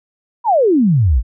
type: exponential sweep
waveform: sine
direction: down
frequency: 1004 to 50.2 Hz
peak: -9 dBFS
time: 0.44-1.23 s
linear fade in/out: 50 ms
effects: none